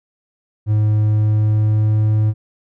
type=tone with pitch glide; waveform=triangle; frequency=106.6 to 107.59 Hz; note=G#2 to A2; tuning=+46 to -38 cents; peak=-10 dBFS; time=0.66-2.34 s; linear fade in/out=50 ms; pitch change=+16 cents; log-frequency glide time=1-2.12 s; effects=none